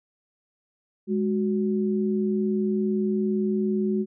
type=tone pair together; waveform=sine; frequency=207.7 / 370.1 Hz; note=G#3 / F#4; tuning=0 / 0 cents; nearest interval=minor seventh; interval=1000 cents; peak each=-23 / -26 dBFS; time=1.07-4.06 s; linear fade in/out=50 ms; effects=none